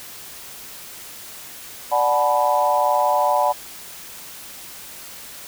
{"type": "chord", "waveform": "sine", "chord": "B minor seventh", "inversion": "first", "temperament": "equal with one note detuned", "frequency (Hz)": [587.3, 740, 862.9, 987.8], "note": ["D5", "F#5", "A5", "B5"], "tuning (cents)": [0, 0, -34, 0], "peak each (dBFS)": -21, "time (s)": [1.91, 3.53], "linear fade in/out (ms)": 20, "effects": ["white hiss -38 dBFS RMS until 5.47 s"]}